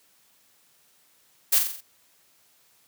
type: noise with echo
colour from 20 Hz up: blue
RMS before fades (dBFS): -19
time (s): 1.52-1.59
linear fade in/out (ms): 10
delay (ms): 44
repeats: 5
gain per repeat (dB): -5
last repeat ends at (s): 1.81
effects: white hiss -62 dBFS RMS until 2.87 s + high-pass 80 Hz 12 dB/octave